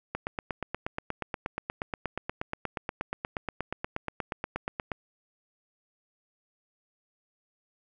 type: click train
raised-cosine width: 0.5 ms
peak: -16 dBFS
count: 41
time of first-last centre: 0.15-4.918 s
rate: 8.39 Hz
effects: none